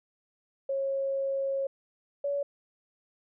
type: tone pair in turn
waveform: sine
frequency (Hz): 545 / 567.1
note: C#5 / C#5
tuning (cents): -29 / +39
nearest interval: minor second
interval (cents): 68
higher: second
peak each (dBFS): -27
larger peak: neither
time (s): 0.69-1.67 / 2.24-2.43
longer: first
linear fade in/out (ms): 5
effects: none